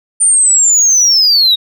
sine linear sweep, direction down, 9110 to 3729 Hz, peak -4 dBFS, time 0.2-1.56 s, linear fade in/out 20 ms, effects tanh soft clip ceiling -4 dBFS

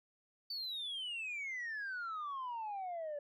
sine exponential sweep, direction down, 4587 to 570 Hz, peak -37 dBFS, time 0.5-3.19 s, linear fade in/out 5 ms, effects tanh soft clip ceiling -37 dBFS

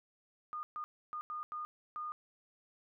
sine tone bursts at uneven times, 1222 Hz, D#6, 32 cents flat, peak -38 dBFS, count 6, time 0.53-0.63 / 0.76-0.84 / 1.13-1.21 / 1.3-1.43 / 1.52-1.65 / 1.96-2.12 s, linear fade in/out 0 ms, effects none

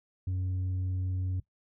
sine tone, 92.5 Hz, F#2, in tune, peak -26 dBFS, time 0.27-1.4 s, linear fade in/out 5 ms, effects noise-tail reverb RT60 0.1 s tail -18 dB re dry + tanh soft clip ceiling -28 dBFS

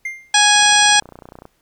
triangle tone with exponential decay, 2100 Hz, C7, 6 cents sharp, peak -18 dBFS, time 0.05-0.35 s, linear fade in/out 5 ms, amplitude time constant 65 ms
harmonic tone, 830.6 Hz, G#5, in tune, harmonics 1 / 2 / 3 / 4 / 5 / 6 / 7 / 9 / 10, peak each -16 / -16 / -20 / -16 / -22 / -23 / -18 / -23 / -21 dBFS, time 0.34-1 s, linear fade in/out 5 ms
click train, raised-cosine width 1 ms, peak -23 dBFS, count 28, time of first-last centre 0.56-1.454 s, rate 30.2 Hz
effects pink hiss -63 dBFS RMS until 1.61 s

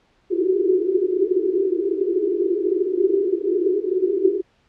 pink band-pass noise, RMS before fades -20 dBFS, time 0.3-4.42 s, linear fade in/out 20 ms, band 350 to 400 Hz, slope 96 dB/octave, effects pink hiss -61 dBFS RMS until 4.68 s + low-pass 4000 Hz 12 dB/octave

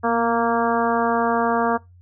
harmonic tone with a mistuned harmonic, 232.1 Hz, A#3, 7 cents flat, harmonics 1 / 2 / 3 / 4 / 5 / 6 / 7, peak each -24 / -23 / -23 / -25 / -25 / -30 / -31 dBFS, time 0.03-1.78 s, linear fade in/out 20 ms, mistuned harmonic 1, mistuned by +22 cents, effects noise-tail reverb RT60 0.2 s tail -21 dB re dry + added 89 Hz sine -46 dBFS peak until 2.01 s

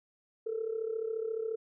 sine tone with amplitude modulation, 446.1 Hz, A4, 24 cents sharp, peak -28 dBFS, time 0.46-1.56 s, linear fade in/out 10 ms, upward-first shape sine, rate 34.3 Hz, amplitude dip 75%, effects tanh soft clip ceiling -24 dBFS

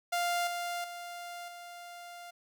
sawtooth tone with level steps, 698.5 Hz, F5, in tune, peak -25 / -30 / -37 / -41 dBFS, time 0.12-2.31 s, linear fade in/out 10 ms, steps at 0.47 / 0.84 / 1.48 s, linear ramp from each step 2 ms, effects none

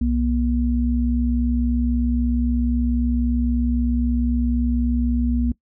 sine tone pair together, 63.5 / 239.7 Hz, B1 / A#3, +49 / +48 cents, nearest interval octave + major seventh, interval 2299 cents, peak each -20 dBFS, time 0.01-5.52 s, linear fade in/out 5 ms, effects noise-tail reverb RT60 0.1 s tail -21 dB re dry

